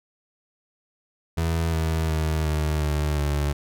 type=tone with pitch steps; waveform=30% pulse; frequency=82.41 / 80.39 / 78.42 / 76.49 / 74.62 / 72.79 Hz; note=E2 / E2 / D#2 / D#2 / D2 / D2; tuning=0 / -43 / +14 / -29 / +28 / -15 cents; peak=-19 dBFS; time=1.37-3.53 s; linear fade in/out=10 ms; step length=360 ms; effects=none